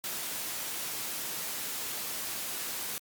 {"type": "high-pass noise", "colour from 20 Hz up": "white", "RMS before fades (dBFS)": -36, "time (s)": [0.04, 2.98], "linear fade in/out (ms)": 0, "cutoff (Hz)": 110, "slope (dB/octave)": 12, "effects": ["Opus 48 kbps"]}